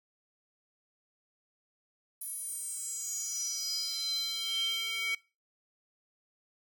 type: tone with high-pass filter sweep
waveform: square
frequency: 450.9 Hz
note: A4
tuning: 42 cents sharp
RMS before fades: -35 dBFS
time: 2.21-5.15 s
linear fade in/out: 5 ms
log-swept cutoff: 11000 to 2400 Hz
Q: 8.1
effects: noise-tail reverb RT60 0.3 s tail -21 dB re dry